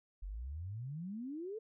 sine exponential sweep, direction up, 43.31 to 456 Hz, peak -40 dBFS, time 0.22-1.59 s, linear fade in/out 10 ms, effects none

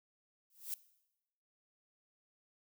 violet noise with exponential growth, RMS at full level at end -36 dBFS, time 0.5-0.74 s, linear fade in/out 1 ms, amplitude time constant 52 ms, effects noise-tail reverb RT60 0.9 s tail -19 dB re dry

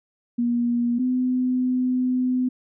sine tone pair in turn, 238.9 / 253.1 Hz, A#3 / B3, +43 / +43 cents, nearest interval minor second, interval 100 cents, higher second, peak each -19 dBFS, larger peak neither, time 0.38-0.99 / 0.99-2.49 s, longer second, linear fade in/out 10 ms, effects none

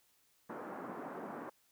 pink band-pass noise, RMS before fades -45 dBFS, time 0.49-1.5 s, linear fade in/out 10 ms, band 210 to 1400 Hz, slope 24 dB/octave, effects white hiss -72 dBFS RMS until 1.71 s

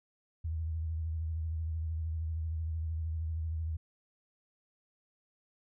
sine tone with vibrato, 80.4 Hz, E2, 43 cents flat, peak -32 dBFS, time 0.44-3.77 s, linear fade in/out 10 ms, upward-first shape sine, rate 13 Hz, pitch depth 53 cents each way, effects none

